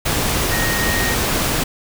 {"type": "tone in noise", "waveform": "sine", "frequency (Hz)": 1864.7, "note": "A#6", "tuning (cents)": 0, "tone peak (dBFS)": -22, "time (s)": [0.51, 1.15], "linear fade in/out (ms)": 10, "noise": "pink", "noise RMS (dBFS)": -19, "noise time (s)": [0.05, 1.64], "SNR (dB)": -6, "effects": []}